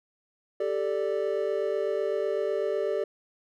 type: chord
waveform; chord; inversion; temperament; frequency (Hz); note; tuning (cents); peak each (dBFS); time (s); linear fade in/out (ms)
triangle; G suspended second; none; equal; 392 / 440 / 587.3; G4 / A4 / D5; 0 / 0 / 0; -28; 0.6-3.04; 5
effects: none